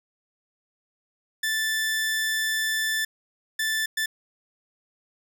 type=tone bursts at uneven times; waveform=sawtooth; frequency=1760 Hz; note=A6; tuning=in tune; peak=-20 dBFS; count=3; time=1.43-3.05 / 3.59-3.86 / 3.97-4.06 s; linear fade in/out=5 ms; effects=9-bit